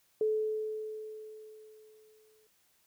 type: tone with exponential decay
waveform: sine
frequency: 432.6 Hz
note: A4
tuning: 29 cents flat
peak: -25 dBFS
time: 0.21-2.47 s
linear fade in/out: 2 ms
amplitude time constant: 490 ms
effects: white hiss -70 dBFS RMS until 2.86 s